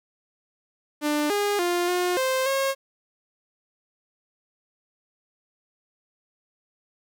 sawtooth tone with pitch steps, 297.3 / 409.4 / 350.9 / 358 / 522 / 542 Hz, D4 / G#4 / F4 / F4 / C5 / C#5, +21 / -25 / +8 / +43 / -4 / -39 cents, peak -18 dBFS, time 1.01-2.75 s, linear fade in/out 50 ms, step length 290 ms, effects 10-bit

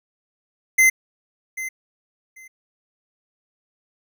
square tone with echo, 2066 Hz, C7, 22 cents flat, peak -12 dBFS, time 0.78-0.9 s, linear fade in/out 10 ms, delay 790 ms, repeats 2, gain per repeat -15 dB, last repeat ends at 2.48 s, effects none

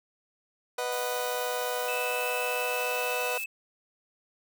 30% pulse chord, B major, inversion none, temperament just, 493.9 / 617.4 / 740.8 Hz, B4 / D#5 / F#5, 0 / -14 / +2 cents, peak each -29 / -34 / -33 dBFS, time 0.78-3.38 s, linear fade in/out 5 ms
blue noise, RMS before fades -40 dBFS, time 0.92-3.44 s, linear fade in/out 2 ms
triangle tone, 2617 Hz, E7, 13 cents flat, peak -31 dBFS, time 1.88-3.46 s, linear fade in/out 5 ms
effects none

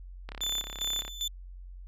click train, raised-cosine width 0.3 ms, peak -24 dBFS, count 28, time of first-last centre 0.29-1.079 s, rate 34.2 Hz
35% pulse tone with tremolo, 3520 Hz, A7, in tune, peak -27 dBFS, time 0.41-1.28 s, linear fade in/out 5 ms, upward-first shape square, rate 2.5 Hz, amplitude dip 75%
effects added 45 Hz sine -42 dBFS peak until 1.87 s + resampled to 32000 Hz

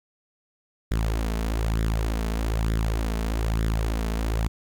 sawtooth tone with flanger, 55 Hz, A1, in tune, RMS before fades -25 dBFS, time 0.91-4.48 s, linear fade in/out 5 ms, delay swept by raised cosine 0.55 to 4.65 ms, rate 1.1 Hz, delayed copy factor +0.6, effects 10-bit

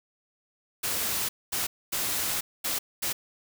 white noise bursts at uneven times, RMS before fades -29 dBFS, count 5, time 0.83-1.29 / 1.52-1.67 / 1.92-2.41 / 2.64-2.79 / 3.02-3.13 s, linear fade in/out 10 ms, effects none

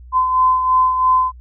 sine beating tone pair, 1024 / 1027 Hz, C6 / C6, -38 / -33 cents, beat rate 3 Hz, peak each -12 / -21 dBFS, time 0.12-1.32 s, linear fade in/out 50 ms, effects added 61 Hz sine -36 dBFS peak until 1.4 s

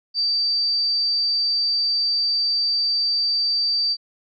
sine tone, 4647 Hz, D8, 19 cents flat, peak -18 dBFS, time 0.14-3.97 s, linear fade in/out 50 ms, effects none

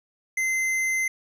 sine tone with hard clipping, 2068 Hz, C7, 21 cents flat, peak -24 dBFS, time 0.37-1.08 s, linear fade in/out 5 ms, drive 11 dB, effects none

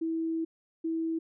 sine tone pair in turn, 325.9 / 325.9 Hz, E4 / E4, -20 / -20 cents, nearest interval unison, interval 0 cents, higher neither, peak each -28 dBFS, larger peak neither, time 0.01-0.45 / 0.84-1.19 s, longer first, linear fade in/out 10 ms, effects none

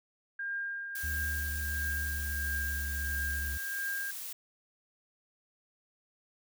sine tone with tremolo, 1606 Hz, G6, 41 cents sharp, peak -32 dBFS, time 0.39-4.11 s, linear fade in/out 5 ms, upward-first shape triangle, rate 1.5 Hz, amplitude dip 50%
blue noise, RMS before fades -41 dBFS, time 0.95-4.33 s, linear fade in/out 5 ms
triangle tone with pitch glide, 75 to 70.91 Hz, D2 to C#2, +37 to +40 cents, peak -33 dBFS, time 1.03-3.58 s, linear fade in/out 10 ms, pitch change -97 cents, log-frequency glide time 1.16-2.7 s
effects none

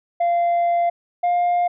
sine tone pair in turn, 691 / 705.1 Hz, F5 / F5, -19 / +16 cents, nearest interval unison, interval 35 cents, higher second, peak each -13 dBFS, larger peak neither, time 0.2-0.9 / 1.23-1.68 s, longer first, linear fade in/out 10 ms, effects tanh soft clip ceiling -15 dBFS

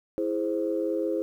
sine chord, E augmented, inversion none, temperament equal, 329.6 / 415.3 / 523.3 Hz, E4 / G#4 / B#4, 0 / 0 / 0 cents, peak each -28 / -30 / -29 dBFS, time 0.18-1.22 s, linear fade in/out 0 ms, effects tanh soft clip ceiling -15 dBFS + 10-bit

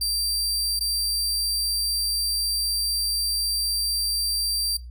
sawtooth tone with dropouts, 4699 Hz, D8, in tune, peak -20 dBFS, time 0.01-4.77 s, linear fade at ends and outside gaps 5 ms, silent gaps 0.793-0.807 s, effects noise-tail reverb RT60 0.2 s tail -17 dB re dry + added 60 Hz sine -36 dBFS peak until 4.9 s

